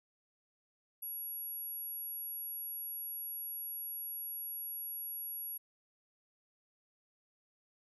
sine tone, 11340 Hz, F9, 25 cents sharp, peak -39 dBFS, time 1.02-5.58 s, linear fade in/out 10 ms, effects none

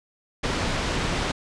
pink low-pass noise, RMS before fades -26 dBFS, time 0.43-1.32 s, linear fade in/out 10 ms, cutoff 5000 Hz, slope 12 dB/octave, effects resampled to 22050 Hz

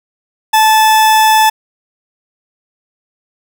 40% pulse tone, 872 Hz, A5, 16 cents flat, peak -5 dBFS, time 0.53-1.5 s, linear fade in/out 10 ms, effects none

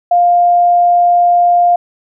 sine tone, 702 Hz, F5, 9 cents sharp, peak -6 dBFS, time 0.11-1.76 s, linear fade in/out 5 ms, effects none

